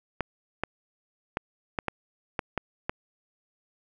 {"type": "clicks", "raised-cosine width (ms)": 0.5, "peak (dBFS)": -12, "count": 8, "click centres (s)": [0.207, 0.636, 1.371, 1.788, 1.883, 2.392, 2.577, 2.895], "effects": []}